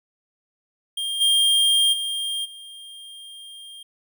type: tone with level steps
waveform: square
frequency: 3207 Hz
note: G7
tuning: 39 cents sharp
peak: -25 / -16 / -25 / -39 dBFS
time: 0.97-3.83 s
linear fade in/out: 5 ms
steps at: 1.2 / 1.92 / 2.44 s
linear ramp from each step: 20 ms
effects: none